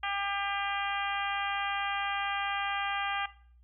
harmonic tone, 399.5 Hz, G4, 33 cents sharp, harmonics 2 / 3 / 4 / 5 / 6 / 7 / 8, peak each -35 / -37 / -38 / -39 / -40 / -40 / -41 dBFS, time 0.03-3.26 s, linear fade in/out 5 ms, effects noise-tail reverb RT60 0.5 s tail -17 dB re dry + added 60 Hz sine -56 dBFS peak until 3.63 s

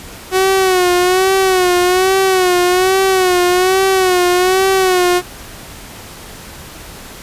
sawtooth tone with vibrato, 370 Hz, F#4, in tune, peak -6 dBFS, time 0.31-5.22 s, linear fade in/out 50 ms, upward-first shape sine, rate 1.2 Hz, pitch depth 67 cents each way, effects pink hiss -33 dBFS RMS until 7.22 s + resampled to 32000 Hz

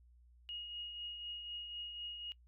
sine tone with tremolo, 2876 Hz, F#7, 50 cents flat, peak -40 dBFS, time 0.49-2.32 s, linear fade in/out 0 ms, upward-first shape triangle, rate 4 Hz, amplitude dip 45%, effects noise-tail reverb RT60 0.1 s tail -22 dB re dry + added 60 Hz sine -61 dBFS peak until 2.47 s

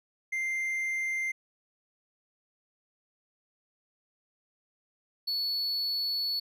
triangle tone pair in turn, 2093 / 4420 Hz, C7 / C#8, 0 / -6 cents, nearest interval octave + minor second, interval 1294 cents, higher second, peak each -27 dBFS, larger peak neither, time 0.32-1.32 / 5.27-6.4 s, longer second, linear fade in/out 10 ms, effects none

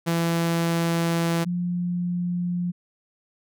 sawtooth / sine tone pair in turn, 167.7 / 176.39 Hz, E3 / F3, +30 / +18 cents, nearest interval minor second, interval 88 cents, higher second, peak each -17 / -23 dBFS, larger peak first, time 0.06-1.45 / 1.45-2.72 s, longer first, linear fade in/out 20 ms, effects none

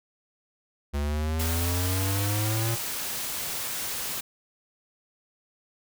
square exponential sweep, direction up, 70.9 to 116.3 Hz, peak -26 dBFS, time 0.93-2.76 s, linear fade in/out 20 ms
white noise, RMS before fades -32 dBFS, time 1.39-4.21 s, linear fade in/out 10 ms
effects none

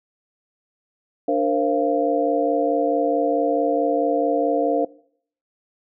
sine tone cluster, 294.1 / 464.4 / 529 / 688 Hz, D4 / A#4 / C5 / F5, +3 / -7 / +19 / -26 cents, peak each -23 dBFS, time 1.28-4.85 s, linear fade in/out 5 ms, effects noise-tail reverb RT60 0.6 s tail -21 dB re dry

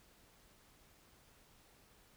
silence, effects pink hiss -66 dBFS RMS until 2.16 s

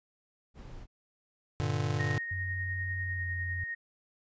brown noise, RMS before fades -45 dBFS, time 0.54-0.87 s, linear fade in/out 50 ms
square chord, G minor, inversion none, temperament just, 98 / 117.6 / 147 Hz, G2 / Bb2 / D3, 0 / +16 / +2 cents, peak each -34 dBFS, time 1.6-2.18 s, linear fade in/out 0 ms
sine tone with tremolo, 1860 Hz, A#6, 4 cents flat, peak -33 dBFS, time 1.99-3.75 s, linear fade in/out 10 ms, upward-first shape sine, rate 10 Hz, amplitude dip 30%
sine tone with pitch glide, 92.6 to 89.96 Hz, F#2 to F#2, +2 to -48 cents, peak -34 dBFS, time 2.31-3.64 s, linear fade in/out 5 ms, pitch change -50 cents, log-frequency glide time 2.99-3.26 s
effects resampled to 16000 Hz

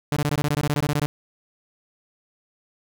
sawtooth tone bursts, 146.83 Hz, D3, in tune, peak -16 dBFS, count 15, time 0.12-1.06 s, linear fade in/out 0 ms, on 44 ms, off 20 ms, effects none

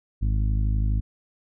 harmonic tone, 52.2 Hz, G#1, 10 cents sharp, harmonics 1 / 2 / 3 / 4 / 5 / 6, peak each -21 / -26 / -39 / -36 / -42 / -46 dBFS, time 0.21-1.01 s, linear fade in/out 20 ms, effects none

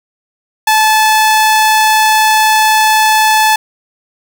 sawtooth tone, 868 Hz, A5, 24 cents flat, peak -3 dBFS, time 0.67-3.56 s, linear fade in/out 5 ms, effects none

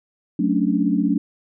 sine chord, D major seventh, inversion first, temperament equal, 185 / 220 / 277.2 / 293.7 Hz, F#3 / A3 / C#4 / D4, 0 / 0 / 0 / 0 cents, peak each -22 dBFS, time 0.39-1.18 s, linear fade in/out 5 ms, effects none

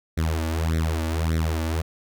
sawtooth tone with flanger, 80.6 Hz, E2, 38 cents flat, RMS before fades -24 dBFS, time 0.17-1.82 s, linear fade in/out 10 ms, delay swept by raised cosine 0.51 to 3.51 ms, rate 1.7 Hz, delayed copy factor +0.9, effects none

